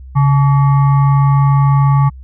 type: tone with frequency modulation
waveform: sine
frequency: 138.59 Hz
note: C#3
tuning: in tune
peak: -7 dBFS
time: 0.15-2.1 s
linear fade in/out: 20 ms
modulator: 1000 Hz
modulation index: 0.45
effects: added 65 Hz sine -30 dBFS peak until 2.23 s